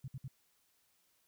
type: tone bursts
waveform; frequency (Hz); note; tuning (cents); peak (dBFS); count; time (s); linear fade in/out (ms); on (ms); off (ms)
sine; 132.6; C3; +23; -40; 3; 0.04-0.28; 5; 40; 60
effects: white hiss -74 dBFS RMS until 1.27 s